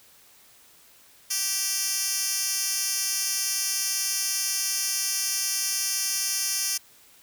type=tone with high-pass filter; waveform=10% pulse; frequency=389.8 Hz; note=G4; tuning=10 cents flat; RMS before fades=-27 dBFS; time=1.3-6.78 s; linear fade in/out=10 ms; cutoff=5600 Hz; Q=1.2; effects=white hiss -55 dBFS RMS until 7.22 s